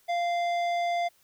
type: tone with tanh clipping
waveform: triangle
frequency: 694 Hz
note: F5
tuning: 11 cents flat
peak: -27 dBFS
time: 0.08-1.09 s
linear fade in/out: 20 ms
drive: 17 dB
effects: white hiss -64 dBFS RMS until 1.23 s